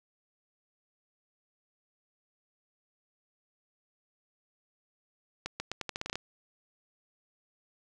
accelerating click train, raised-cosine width 0.2 ms, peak -17 dBFS, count 11, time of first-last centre 5.46-6.156 s, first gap 140 ms, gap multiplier 0.83, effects none

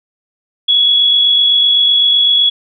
sine tone with amplitude modulation, 3366 Hz, G#7, 23 cents sharp, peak -6 dBFS, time 0.68-2.5 s, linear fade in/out 10 ms, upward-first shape sine, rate 47.9 Hz, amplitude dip 30%, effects none

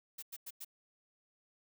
blue noise bursts, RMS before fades -45 dBFS, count 4, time 0.18-0.648 s, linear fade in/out 10 ms, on 45 ms, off 96 ms, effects none

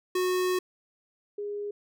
square / sine tone pair in turn, 366.2 / 411 Hz, F#4 / G#4, -18 / -18 cents, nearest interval major second, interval 200 cents, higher second, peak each -25 / -31 dBFS, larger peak first, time 0.15-0.59 / 1.38-1.71 s, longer first, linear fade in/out 5 ms, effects none

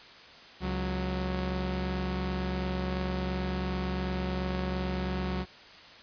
sawtooth tone pair together, 69 / 184.21 Hz, C#2 / F#3, -7 / -7 cents, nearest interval octave + perfect fourth, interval 1700 cents, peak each -29 / -28 dBFS, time 0.6-5.46 s, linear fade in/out 50 ms, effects white hiss -50 dBFS RMS until 6.02 s + resampled to 11025 Hz

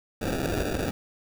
white noise with sample-and-hold, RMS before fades -28 dBFS, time 0.21-0.91 s, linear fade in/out 5 ms, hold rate 1050 Hz, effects none

